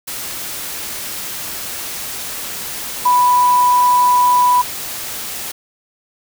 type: tone in noise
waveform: sine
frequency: 987.8 Hz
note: B5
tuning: in tune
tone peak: -9 dBFS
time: 3.05-4.62 s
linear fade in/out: 10 ms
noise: white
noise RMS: -26 dBFS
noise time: 0.07-5.52 s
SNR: +14 dB
effects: none